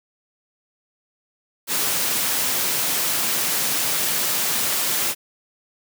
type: high-pass noise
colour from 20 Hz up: white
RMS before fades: -22 dBFS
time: 1.67-5.15 s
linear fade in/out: 50 ms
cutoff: 120 Hz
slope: 24 dB/octave
effects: none